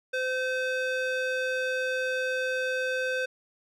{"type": "tone with band-pass filter", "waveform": "square", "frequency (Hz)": 514, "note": "C5", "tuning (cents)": -31, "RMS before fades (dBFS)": -29, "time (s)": [0.13, 3.26], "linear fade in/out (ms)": 10, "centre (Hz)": 1600, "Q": 0.92, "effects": []}